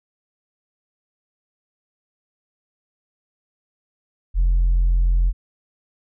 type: tone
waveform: sine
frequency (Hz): 43.37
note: F1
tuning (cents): -11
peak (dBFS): -12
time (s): 4.34-5.33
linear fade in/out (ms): 50
effects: tanh soft clip ceiling -12 dBFS